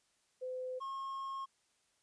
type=tone pair in turn; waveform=sine / triangle; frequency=510 / 1080.7 Hz; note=C5 / C#6; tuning=-44 / -44 cents; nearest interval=octave + minor second; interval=1300 cents; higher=second; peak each=-38 / -37 dBFS; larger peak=second; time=0.41-0.8 / 0.8-1.46 s; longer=second; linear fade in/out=20 ms; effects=white hiss -75 dBFS RMS until 2.02 s + resampled to 22050 Hz